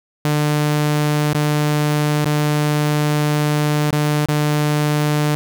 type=tone with dropouts; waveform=sawtooth; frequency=149.3 Hz; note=D3; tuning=29 cents sharp; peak=-11 dBFS; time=0.25-5.35 s; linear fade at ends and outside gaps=0 ms; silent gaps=1.331-1.347 / 2.244-2.257 / 3.908-3.927 / 4.258-4.286 s; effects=none